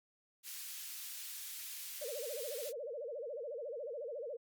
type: high-pass noise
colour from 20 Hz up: white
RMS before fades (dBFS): -46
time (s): 0.43-2.73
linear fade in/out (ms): 50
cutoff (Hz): 2200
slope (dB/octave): 12
type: tone with vibrato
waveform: sine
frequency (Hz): 523.3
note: C5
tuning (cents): 0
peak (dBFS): -40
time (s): 2.01-4.37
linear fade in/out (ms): 10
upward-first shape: sine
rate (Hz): 14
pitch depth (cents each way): 250
effects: Opus 48 kbps